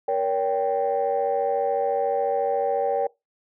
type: chord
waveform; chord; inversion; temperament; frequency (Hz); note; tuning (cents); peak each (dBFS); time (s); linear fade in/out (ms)
sine; G diminished; first; just; 470.4 / 564.5 / 784; Bb4 / Db5 / G5; +16 / +31 / 0; -24; 0.08-3.07; 5
effects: noise-tail reverb RT60 0.2 s tail -22 dB re dry + tanh soft clip ceiling -14 dBFS